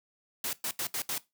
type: noise bursts at uneven times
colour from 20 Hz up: white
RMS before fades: -33 dBFS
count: 5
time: 0.44-0.53 / 0.64-0.71 / 0.79-0.87 / 0.94-1.02 / 1.09-1.18 s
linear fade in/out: 2 ms
effects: noise-tail reverb RT60 0.2 s tail -18 dB re dry + high-pass 100 Hz 12 dB/octave